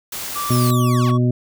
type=noise; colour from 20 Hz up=white; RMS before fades=-28 dBFS; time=0.12-0.71 s; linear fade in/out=5 ms
type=tone with pitch glide; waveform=triangle; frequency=1167 to 1121.4 Hz; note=D6 to C#6; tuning=-11 to +20 cents; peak=-21 dBFS; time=0.35-1.18 s; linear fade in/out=20 ms; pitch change=-69 cents; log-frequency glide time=0.6-1.02 s
type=linear sweep; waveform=10% pulse; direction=down; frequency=5750 to 482.8 Hz; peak=-22 dBFS; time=0.5-1.12 s; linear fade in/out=20 ms
type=harmonic tone; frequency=122.9 Hz; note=B2; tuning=8 cents flat; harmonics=1 / 2 / 3 / 5; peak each=-15 / -19 / -25 / -31 dBFS; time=0.5-1.31 s; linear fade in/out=5 ms
effects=none